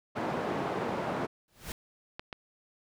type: band-pass noise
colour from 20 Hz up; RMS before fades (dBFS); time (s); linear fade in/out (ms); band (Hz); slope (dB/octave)
white; -33; 0.15-1.27; 20; 140 to 790; 12
type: noise with exponential growth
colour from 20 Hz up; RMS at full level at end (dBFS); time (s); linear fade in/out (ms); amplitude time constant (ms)
pink; -35; 1.48-1.72; 1; 51
type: clicks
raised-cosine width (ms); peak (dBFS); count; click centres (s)
0.3; -22; 2; 2.195 / 2.328
effects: none